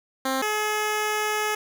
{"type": "tone pair in turn", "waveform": "10% pulse", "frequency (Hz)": [264.7, 425], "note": ["C4", "G#4"], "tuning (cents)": [20, 40], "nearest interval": "minor sixth", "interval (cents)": 820, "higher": "second", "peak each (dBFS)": -15, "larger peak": "neither", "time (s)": [[0.25, 0.42], [0.42, 1.55]], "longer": "second", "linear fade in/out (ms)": 5, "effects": []}